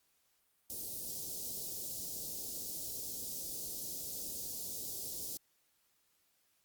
white band-stop noise, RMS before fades -42 dBFS, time 0.7-5.37 s, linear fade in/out 0 ms, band 570 to 4600 Hz, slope 24 dB/octave, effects white hiss -75 dBFS RMS until 6.64 s + Opus 48 kbps

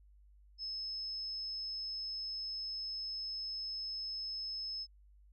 sine tone, 5200 Hz, E8, 24 cents flat, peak -38 dBFS, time 0.58-4.87 s, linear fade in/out 50 ms, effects added 50 Hz sine -59 dBFS peak until 5.32 s

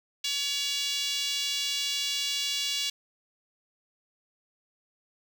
5% pulse tone with high-pass filter, 566 Hz, C#5, 36 cents sharp, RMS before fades -30 dBFS, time 0.24-2.9 s, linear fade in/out 5 ms, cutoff 3100 Hz, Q 2.4, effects none

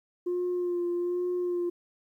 sine tone with vibrato, 353.5 Hz, F4, 21 cents sharp, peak -25 dBFS, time 0.26-1.7 s, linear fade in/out 10 ms, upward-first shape sine, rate 1.2 Hz, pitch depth 23 cents each way, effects tanh soft clip ceiling -24 dBFS + 11-bit

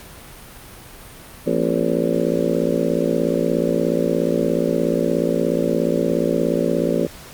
harmonic tone with a mistuned harmonic, 56.9 Hz, A#1, 41 cents flat, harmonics 3 / 4 / 5 / 6 / 7 / 8 / 9 / 10, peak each -25 / -25 / -25 / -25 / -25 / -25 / -25 / -25 dBFS, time 1.46-7.07 s, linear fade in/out 10 ms, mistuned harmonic 5, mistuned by -110 cents, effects pink hiss -40 dBFS RMS until 7.33 s + Opus 48 kbps

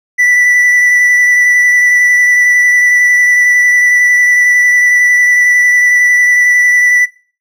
triangle tone with vibrato, 1971 Hz, B6, 4 cents flat, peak -4 dBFS, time 0.18-7.06 s, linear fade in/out 20 ms, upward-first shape square, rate 11 Hz, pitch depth 9 cents each way, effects noise-tail reverb RT60 0.4 s tail -20 dB re dry

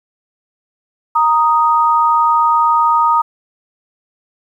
sine tone pair together, 932.3 / 1244.5 Hz, A#5 / D#6, 0 / 0 cents, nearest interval perfect fourth, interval 500 cents, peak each -12 dBFS, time 1.15-3.22 s, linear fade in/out 10 ms, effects 8-bit

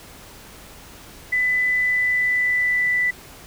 sine tone with pitch glide, 1999 to 1981.8 Hz, B6 to B6, +20 to +5 cents, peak -17 dBFS, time 1.32-3.11 s, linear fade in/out 10 ms, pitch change -15 cents, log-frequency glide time 1.66-2.95 s, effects pink hiss -43 dBFS RMS until 3.46 s

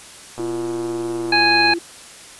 click train, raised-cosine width 1 ms, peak -19 dBFS, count 165, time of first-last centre 0.38-1.735 s, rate 121 Hz
sine tone with pitch glide, 343.3 to 340.5 Hz, F4 to F4, -30 to -44 cents, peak -22 dBFS, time 0.39-1.79 s, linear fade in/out 10 ms, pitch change -14 cents, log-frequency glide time 1.12-1.27 s
harmonic tone, 830.6 Hz, G#5, in tune, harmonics 1 / 2 / 3 / 5, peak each -18 / -18 / -18 / -18 dBFS, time 1.32-1.74 s, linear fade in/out 5 ms
effects white hiss -40 dBFS RMS until 2.39 s + resampled to 24000 Hz

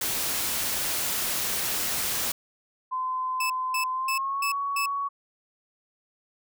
white noise, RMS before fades -28 dBFS, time 0.01-2.32 s, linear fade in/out 5 ms
sine tone with pitch glide, 1027 to 1120 Hz, C6 to C#6, -33 to +18 cents, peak -26 dBFS, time 2.91-5.09 s, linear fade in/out 20 ms, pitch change +151 cents, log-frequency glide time 3.92-4.44 s
sawtooth tone bursts, 2621 Hz, E7, 11 cents flat, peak -23 dBFS, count 5, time 3.4-4.86 s, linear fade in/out 5 ms, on 100 ms, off 240 ms
effects none

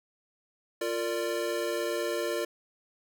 square chord, Bb major, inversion second, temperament equal with one note detuned, 349.2 / 459.2 / 587.3 Hz, F4 / Bb4 / D5, 0 / -26 / 0 cents, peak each -34 dBFS, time 0.81-2.45 s, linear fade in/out 5 ms, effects none

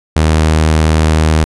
sawtooth tone with vibrato, 78.5 Hz, D#2, 16 cents sharp, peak -4 dBFS, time 0.16-1.44 s, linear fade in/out 0 ms, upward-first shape triangle, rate 9.9 Hz, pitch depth 9 cents each way, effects resampled to 24000 Hz

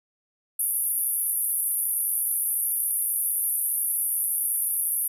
pink band-pass noise, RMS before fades -26 dBFS, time 0.59-5.08 s, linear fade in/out 5 ms, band 9800 to 13000 Hz, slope 96 dB/octave, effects none

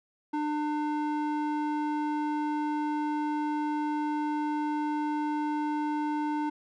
square tone with band-pass filter, 300 Hz, D4, 37 cents sharp, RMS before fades -30 dBFS, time 0.33-6.5 s, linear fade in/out 10 ms, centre 620 Hz, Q 5.8, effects none

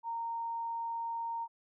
sine tone, 924 Hz, A#5, 16 cents flat, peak -34 dBFS, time 0.03-1.48 s, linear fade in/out 50 ms, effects none

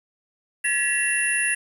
sine tone cluster, 1713 / 1938 / 2719 / 9970 Hz, A6 / B6 / F7 / D#9, -47 / -33 / -47 / +2 cents, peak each -25 dBFS, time 0.64-1.55 s, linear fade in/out 10 ms, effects tanh soft clip ceiling -11 dBFS + 8-bit

